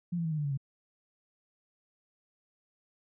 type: tone with pitch steps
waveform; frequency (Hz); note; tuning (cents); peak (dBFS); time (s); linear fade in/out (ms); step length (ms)
sine; 174.4 / 167.39 / 160.67 / 154.21 / 148.01 / 142.07 / 136.36; F3 / E3 / E3 / D#3 / D3 / C#3 / C#3; -2 / +27 / -44 / -15 / +14 / +43 / -28; -29; 0.12-0.575; 10; 65
effects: none